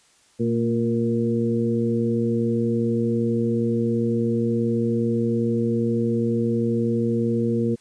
harmonic tone with a mistuned harmonic, 117.3 Hz, A#2, 11 cents sharp, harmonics 1 / 2 / 3 / 4, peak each -26 / -22 / -27 / -26 dBFS, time 0.39-7.76 s, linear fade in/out 20 ms, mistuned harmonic 2, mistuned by -37 cents, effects white hiss -58 dBFS RMS until 7.8 s + resampled to 22050 Hz

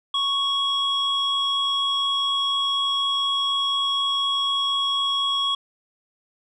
sine tone pair together, 1108.7 / 3322 Hz, C#6 / G#7, 0 / 0 cents, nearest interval octave + perfect fifth, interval 1900 cents, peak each -24 / -20 dBFS, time 0.14-5.55 s, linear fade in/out 5 ms, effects tanh soft clip ceiling -16 dBFS

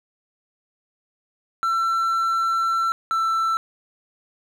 triangle tone pair in turn, 1345 / 1332.6 Hz, E6 / E6, +34 / +18 cents, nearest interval unison, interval 16 cents, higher first, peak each -17 dBFS, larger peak neither, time 1.63-2.92 / 3.11-3.57 s, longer first, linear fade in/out 0 ms, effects none

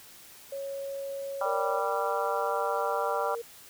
sine tone, 552 Hz, C#5, 7 cents flat, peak -33 dBFS, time 0.52-1.8 s, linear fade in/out 5 ms
harmonic tone, 196 Hz, G3, in tune, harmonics 3 / 4 / 5 / 6 / 7, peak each -32 / -33 / -34 / -35 / -35 dBFS, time 1.41-3.35 s, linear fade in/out 2 ms
sine tone with vibrato, 466.2 Hz, A#4, in tune, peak -33 dBFS, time 1.45-3.42 s, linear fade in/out 10 ms, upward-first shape triangle, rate 16 Hz, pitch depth 10 cents each way
effects white hiss -51 dBFS RMS until 3.69 s

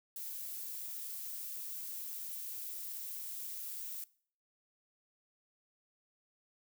violet noise, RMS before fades -43 dBFS, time 0.16-4.04 s, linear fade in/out 2 ms, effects noise-tail reverb RT60 0.5 s tail -21 dB re dry

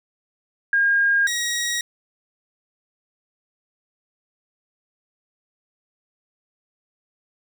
sine / 15% pulse tone pair in turn, 1619 / 1897.7 Hz, G#6 / A#6, -45 / +30 cents, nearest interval minor third, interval 275 cents, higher second, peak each -15 / -16 dBFS, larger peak first, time 0.73-1.27 / 1.27-1.81 s, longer neither, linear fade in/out 2 ms, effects none

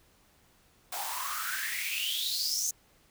white noise with high-pass filter sweep, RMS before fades -33 dBFS, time 0.92-2.71 s, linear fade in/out 5 ms, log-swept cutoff 720 to 6600 Hz, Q 9.5, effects pink hiss -64 dBFS RMS until 3.1 s

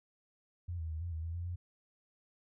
sine tone with pitch steps, 87.3 / 80.9 / 78.9 / 86.5 / 79.9 / 83 / 86.5 / 88.2 Hz, F2 / E2 / D#2 / F2 / D#2 / E2 / F2 / F2, 0 / -32 / +25 / -16 / +47 / +12 / -16 / +18 cents, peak -36 dBFS, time 0.68-1.56 s, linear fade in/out 10 ms, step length 110 ms, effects none

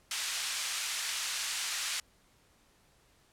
white band-pass noise, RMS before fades -35 dBFS, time 0.11-2 s, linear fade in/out 2 ms, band 1400 to 7400 Hz, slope 12 dB/octave, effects pink hiss -66 dBFS RMS until 3.32 s + low-pass 12000 Hz 12 dB/octave

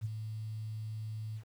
sine tone with ADSR envelope, 109 Hz, A2, 16 cents flat, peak -30 dBFS, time 0.01-1.44 s, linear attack 39 ms, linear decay 23 ms, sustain -7 dB, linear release 80 ms, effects 10-bit

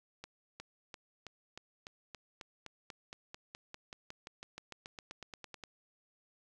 accelerating click train, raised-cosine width 0.2 ms, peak -28 dBFS, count 28, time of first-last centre 0.24-5.638 s, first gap 360 ms, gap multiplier 0.95, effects none

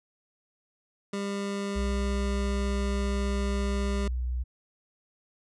25% pulse tone, 200 Hz, G3, 35 cents sharp, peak -26 dBFS, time 1.13-4.08 s, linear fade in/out 5 ms
sine tone with vibrato, 61.74 Hz, B1, in tune, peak -27 dBFS, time 1.75-4.44 s, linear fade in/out 20 ms, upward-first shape sine, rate 6.7 Hz, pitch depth 9 cents each way
effects resampled to 22050 Hz

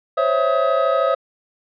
triangle tone cluster, 524 / 557 / 658 / 1266 Hz, C5 / C#5 / E5 / D#6, +2 / +8 / -3 / +30 cents, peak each -19 dBFS, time 0.17-1.15 s, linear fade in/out 10 ms, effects resampled to 11025 Hz

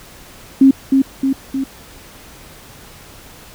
sine tone with echo, 268.9 Hz, C4, 47 cents sharp, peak -4 dBFS, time 0.61-0.71 s, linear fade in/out 5 ms, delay 310 ms, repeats 3, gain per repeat -4 dB, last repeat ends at 1.64 s, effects pink hiss -40 dBFS RMS until 3.54 s

